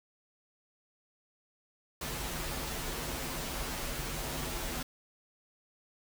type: noise with comb filter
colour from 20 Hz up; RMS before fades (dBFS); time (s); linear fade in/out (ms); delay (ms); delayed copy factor
pink; -37; 2.01-4.83; 5; 10; -0.8
effects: none